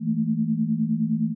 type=tone cluster; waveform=sine; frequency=162.9 / 216.7 / 226.4 Hz; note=E3 / A3 / A3; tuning=-20 / -26 / +50 cents; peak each=-27 / -25 / -24 dBFS; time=0-1.35 s; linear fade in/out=50 ms; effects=none